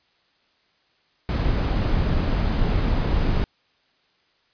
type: noise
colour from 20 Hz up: brown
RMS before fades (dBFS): -21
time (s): 1.29-3.44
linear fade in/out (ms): 0
effects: white hiss -64 dBFS RMS until 4.53 s + resampled to 11025 Hz